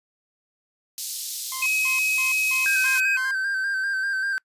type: high-pass noise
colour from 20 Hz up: pink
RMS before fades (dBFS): -31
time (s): 0.98-3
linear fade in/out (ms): 0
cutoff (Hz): 4200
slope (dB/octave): 24
type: tone bursts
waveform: sawtooth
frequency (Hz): 1046.5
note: C6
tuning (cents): 0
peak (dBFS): -29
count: 6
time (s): 1.52-3.31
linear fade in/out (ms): 2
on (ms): 140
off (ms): 190
type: tone with pitch glide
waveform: triangle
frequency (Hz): 2544 to 2528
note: D#7 to D#7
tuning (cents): +38 to +27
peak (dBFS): -19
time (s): 1.62-3.17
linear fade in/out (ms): 5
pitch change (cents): -11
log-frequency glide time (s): 2.67-2.97
type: tone with vibrato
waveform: triangle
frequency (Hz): 1568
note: G6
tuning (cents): 0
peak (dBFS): -21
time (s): 2.66-4.38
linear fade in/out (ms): 0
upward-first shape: square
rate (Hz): 5.1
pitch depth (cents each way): 32
effects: noise-tail reverb RT60 0.1 s tail -26 dB re dry + resampled to 32000 Hz